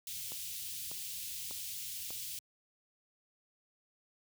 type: band-stop noise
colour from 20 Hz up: white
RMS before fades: -42 dBFS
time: 0.07-2.39 s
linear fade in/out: 2 ms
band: 130 to 2700 Hz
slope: 24 dB/octave
type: click train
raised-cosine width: 1 ms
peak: -35 dBFS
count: 4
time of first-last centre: 0.32-2.106 s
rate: 1.68 Hz
effects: high-pass 80 Hz 12 dB/octave